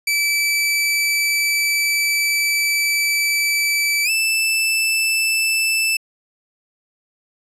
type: tone with pitch glide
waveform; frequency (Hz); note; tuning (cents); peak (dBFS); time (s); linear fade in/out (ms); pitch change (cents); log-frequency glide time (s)
sawtooth; 2313 to 2642; D7 to E7; -27 to +3; -13; 0.07-5.97; 5; +230; 4.04-4.1
effects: resampled to 32000 Hz